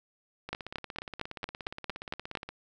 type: two click trains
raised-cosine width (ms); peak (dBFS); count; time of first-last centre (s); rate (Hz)
0.3; -23 / -16; 35 / 9; 0.49-2.49 / 0.53-2.352; 17 / 4.39
effects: none